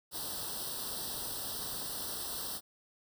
white noise with comb filter, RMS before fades -39 dBFS, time 0.11-2.61 s, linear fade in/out 50 ms, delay 0.22 ms, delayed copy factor +0.95, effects none

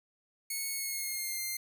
5% pulse tone with pitch glide, 2202 to 2100 Hz, C#7 to C7, -12 to +6 cents, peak -24 dBFS, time 0.5-1.57 s, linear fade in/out 5 ms, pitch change -82 cents, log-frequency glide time 0.72-1.4 s, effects none

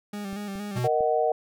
40% pulse tone with vibrato, 201.1 Hz, G3, 44 cents sharp, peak -31 dBFS, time 0.13-0.79 s, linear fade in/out 5 ms, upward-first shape square, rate 4.3 Hz, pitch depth 43 cents each way
click train, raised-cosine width 3 ms, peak -29 dBFS, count 4, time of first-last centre 0.33-1.007 s, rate 4.43 Hz
square tone, 123.5 Hz, B2, in tune, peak -26 dBFS, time 0.75-0.88 s, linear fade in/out 20 ms
sine chord, D# minor, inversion second, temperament just, 466.7 / 622.3 / 746.7 Hz, A#4 / D#5 / F#5, +2 / 0 / +16 cents, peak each -25 dBFS, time 0.84-1.32 s, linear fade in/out 2 ms
effects none

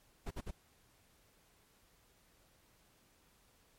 brown noise bursts, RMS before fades -40 dBFS, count 3, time 0.26-0.511 s, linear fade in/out 10 ms, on 49 ms, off 52 ms, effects pink hiss -69 dBFS RMS until 3.78 s + MP3 64 kbps

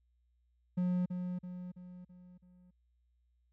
triangle tone with echo, 180 Hz, F#3, 47 cents flat, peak -27 dBFS, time 0.77-1.06 s, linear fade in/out 10 ms, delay 330 ms, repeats 5, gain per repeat -6 dB, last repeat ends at 2.71 s, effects added 60 Hz sine -70 dBFS peak until 3.52 s

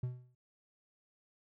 triangle tone with exponential decay, 124.7 Hz, B2, 17 cents sharp, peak -29 dBFS, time 0.03-0.35 s, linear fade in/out 5 ms, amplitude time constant 68 ms, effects none

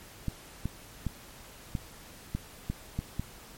clicks, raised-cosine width 5 ms, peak -18 dBFS, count 8, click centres 0.283 / 0.656 / 1.067 / 1.752 / 2.35 / 2.7 / 2.99 / 3.196 s, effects pink hiss -50 dBFS RMS until 3.57 s + MP3 64 kbps

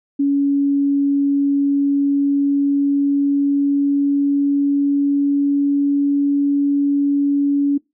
sine tone with pitch glide, 281 to 283.4 Hz, C#4 to C#4, +24 to +38 cents, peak -13 dBFS, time 0.19-7.78 s, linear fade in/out 10 ms, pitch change +14 cents, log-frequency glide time 1.32-6.27 s, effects noise-tail reverb RT60 0.2 s tail -22 dB re dry

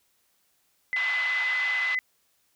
sine tone, 2020 Hz, B6, 39 cents sharp, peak -24 dBFS, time 0.93-1.99 s, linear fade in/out 0 ms
white band-pass noise, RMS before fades -35 dBFS, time 0.96-1.95 s, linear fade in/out 2 ms, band 830 to 3300 Hz, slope 24 dB/octave
effects white hiss -69 dBFS RMS until 2.55 s

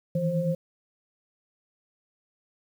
sine tone cluster, 157.6 / 166.4 / 529 Hz, D#3 / E3 / C5, +23 / +17 / +19 cents, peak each -32 / -26 / -28 dBFS, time 0.15-0.55 s, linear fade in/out 5 ms, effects 9-bit

